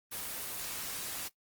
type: noise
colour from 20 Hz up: white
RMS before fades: -39 dBFS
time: 0.11-1.29 s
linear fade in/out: 20 ms
effects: noise-tail reverb RT60 0.1 s tail -18 dB re dry + Opus 24 kbps